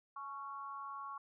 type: tone with amplitude modulation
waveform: sine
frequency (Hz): 1108.7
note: C#6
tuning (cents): 0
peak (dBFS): -39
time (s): 0.16-1.18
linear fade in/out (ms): 5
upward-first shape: sine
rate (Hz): 260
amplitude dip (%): 80
effects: none

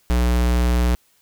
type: tone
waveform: square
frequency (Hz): 60.5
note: B1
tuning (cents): -35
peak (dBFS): -16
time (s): 0.1-0.95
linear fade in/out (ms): 0
effects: white hiss -60 dBFS RMS until 1.21 s

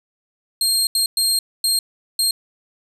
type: tone bursts at uneven times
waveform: 25% pulse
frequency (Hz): 4210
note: C8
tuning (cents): +10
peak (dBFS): -11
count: 5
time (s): 0.61-0.87 / 0.95-1.06 / 1.17-1.39 / 1.64-1.79 / 2.19-2.31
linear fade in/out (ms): 2
effects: none

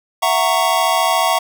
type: chord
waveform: square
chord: F# dominant seventh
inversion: third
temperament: just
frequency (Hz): 666 / 740 / 925 / 1110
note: E5 / F#5 / A#5 / C#6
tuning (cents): +18 / 0 / -14 / +2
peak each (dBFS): -20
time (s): 0.22-1.39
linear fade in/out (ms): 10
effects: none

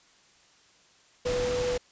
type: tone in noise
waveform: sine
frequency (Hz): 493.9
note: B4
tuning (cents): 0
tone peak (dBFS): -26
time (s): 1.25-1.78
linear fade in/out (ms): 10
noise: pink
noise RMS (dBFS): -34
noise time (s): 1.25-1.78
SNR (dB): +5
effects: white hiss -60 dBFS RMS until 1.91 s + resampled to 16000 Hz

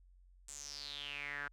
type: tone with band-pass filter sweep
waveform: sawtooth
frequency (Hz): 143.9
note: D3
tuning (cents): -35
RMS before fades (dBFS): -45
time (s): 0.48-1.48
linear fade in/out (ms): 5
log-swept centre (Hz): 7900 to 1500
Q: 7.2
effects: added 45 Hz sine -60 dBFS peak until 1.52 s

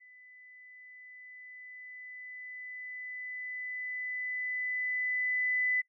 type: tone with level ramp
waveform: sine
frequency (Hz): 2001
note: B6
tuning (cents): +22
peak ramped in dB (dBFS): -54 to -26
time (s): 0-5.82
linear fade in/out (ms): 20
effects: noise-tail reverb RT60 0.1 s tail -21 dB re dry

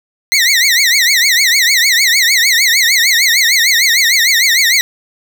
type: tone with vibrato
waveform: 20% pulse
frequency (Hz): 2017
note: B6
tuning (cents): +36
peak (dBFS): -3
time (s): 0.32-4.81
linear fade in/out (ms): 0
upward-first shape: triangle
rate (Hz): 6.6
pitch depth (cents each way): 220
effects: none

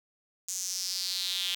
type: tone with high-pass filter sweep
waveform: square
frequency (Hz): 92.5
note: F#2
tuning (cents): 0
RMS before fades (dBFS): -33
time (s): 0.48-1.55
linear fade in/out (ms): 5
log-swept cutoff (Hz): 6800 to 3200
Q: 4.6
effects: none

